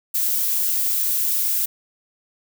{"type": "noise", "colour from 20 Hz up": "violet", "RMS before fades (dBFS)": -21, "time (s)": [0.14, 1.66], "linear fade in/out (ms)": 10, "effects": []}